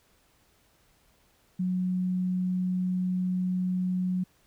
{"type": "tone", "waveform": "sine", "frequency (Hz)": 183, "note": "F#3", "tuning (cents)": -19, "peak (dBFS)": -25, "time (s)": [1.59, 4.24], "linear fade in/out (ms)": 10, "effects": ["pink hiss -65 dBFS RMS until 4.46 s"]}